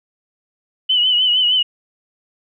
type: tone with vibrato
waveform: sine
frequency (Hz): 2978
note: F#7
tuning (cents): +11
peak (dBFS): -12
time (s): 0.89-1.63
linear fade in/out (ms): 10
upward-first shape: triangle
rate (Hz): 6.5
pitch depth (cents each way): 66
effects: none